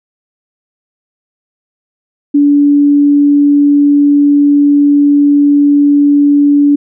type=tone; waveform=sine; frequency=287.9 Hz; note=D4; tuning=34 cents flat; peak=-4 dBFS; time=2.34-6.76 s; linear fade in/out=10 ms; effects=none